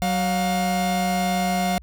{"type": "tone pair together", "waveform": "45% pulse", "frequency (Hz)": [186.97, 710], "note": ["F#3", "F5"], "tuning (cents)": [18, 28], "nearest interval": "octave + major seventh", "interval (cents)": 2310, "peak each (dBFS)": -23, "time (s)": [0.02, 1.78], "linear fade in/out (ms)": 0, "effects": ["added 60 Hz sine -42 dBFS peak until 1.82 s"]}